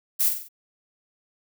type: noise with echo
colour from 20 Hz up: violet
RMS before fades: -21 dBFS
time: 0.19-0.3 s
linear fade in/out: 20 ms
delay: 47 ms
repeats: 4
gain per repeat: -6 dB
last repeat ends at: 0.488 s
effects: none